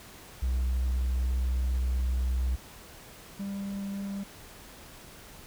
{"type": "tone pair in turn", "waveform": "triangle", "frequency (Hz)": [63.1, 198.32], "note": ["B1", "G3"], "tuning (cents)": [38, 20], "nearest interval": "octave + minor sixth", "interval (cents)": 1982, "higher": "second", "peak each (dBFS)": [-22, -30], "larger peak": "first", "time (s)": [[0.42, 2.56], [3.39, 4.24]], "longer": "first", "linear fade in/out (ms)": 10, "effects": ["tanh soft clip ceiling -20 dBFS", "pink hiss -49 dBFS RMS until 5.46 s"]}